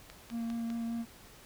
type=click train; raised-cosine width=0.2 ms; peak=-29 dBFS; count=4; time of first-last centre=0.1-0.702 s; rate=4.98 Hz
type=tone with vibrato; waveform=triangle; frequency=231.4 Hz; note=A#3; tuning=13 cents flat; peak=-31 dBFS; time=0.3-1.06 s; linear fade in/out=50 ms; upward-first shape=sine; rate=5 Hz; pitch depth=11 cents each way
effects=pink hiss -55 dBFS RMS until 1.45 s